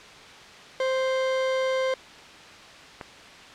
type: tone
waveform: 40% pulse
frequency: 523.3 Hz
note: C5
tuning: in tune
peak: -22 dBFS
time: 0.8-1.94 s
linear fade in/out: 2 ms
type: click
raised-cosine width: 0.5 ms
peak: -20 dBFS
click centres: 3.012 s
effects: white hiss -45 dBFS RMS until 3.54 s + low-pass 4000 Hz 12 dB/octave